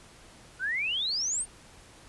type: exponential sweep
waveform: sine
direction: up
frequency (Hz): 1432 to 9130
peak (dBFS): -27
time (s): 0.59-1.46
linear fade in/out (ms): 50
effects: pink hiss -53 dBFS RMS until 2.08 s + resampled to 24000 Hz